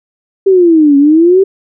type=exponential two-way sweep; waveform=sine; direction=down then up; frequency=395.2 to 276.4 to 395.2 Hz; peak=-3 dBFS; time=0.46-1.44 s; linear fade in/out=10 ms; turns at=0.97 s; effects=none